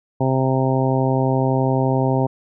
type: harmonic tone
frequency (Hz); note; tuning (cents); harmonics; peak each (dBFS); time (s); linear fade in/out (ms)
131.8; C3; +13; 1 / 2 / 3 / 4 / 5 / 6 / 7; -19 / -22 / -24 / -25 / -26 / -27 / -27; 0.2-2.27; 10
effects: none